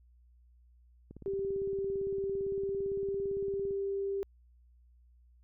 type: click train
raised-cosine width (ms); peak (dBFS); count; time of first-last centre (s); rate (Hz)
3; -34; 47; 1.11-3.709; 17.7
type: tone with pitch glide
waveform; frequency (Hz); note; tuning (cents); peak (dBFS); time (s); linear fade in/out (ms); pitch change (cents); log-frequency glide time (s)
sine; 392 to 394.7; G4 to G4; 0 to +12; -31; 1.26-4.23; 0; +12; 2.29-3.22
effects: added 60 Hz sine -59 dBFS peak until 5.43 s